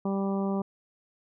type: harmonic tone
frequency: 196 Hz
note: G3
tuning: in tune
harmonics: 1 / 2 / 3 / 4 / 5 / 6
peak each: -27 / -33 / -37 / -39 / -41 / -43 dBFS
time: 0.05-0.62 s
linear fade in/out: 5 ms
effects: none